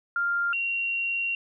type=tone pair in turn; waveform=sine; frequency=1396.9 / 2751 Hz; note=F6 / F7; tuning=0 / -27 cents; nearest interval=octave; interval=1173 cents; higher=second; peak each=-23 / -25 dBFS; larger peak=first; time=0.16-0.53 / 0.53-1.35 s; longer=second; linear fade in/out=2 ms; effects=none